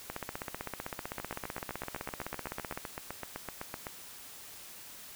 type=two click trains; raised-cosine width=0.5 ms; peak=-22 / -21 dBFS; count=22 / 43; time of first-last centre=1.2-3.868 / 0.1-2.775 s; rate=7.87 / 15.7 Hz; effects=white hiss -49 dBFS RMS until 5.15 s